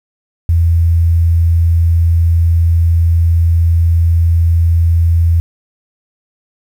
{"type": "tone", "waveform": "sine", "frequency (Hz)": 83.7, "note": "E2", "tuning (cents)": 27, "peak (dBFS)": -7, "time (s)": [0.49, 5.4], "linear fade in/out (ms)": 0, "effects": ["7-bit"]}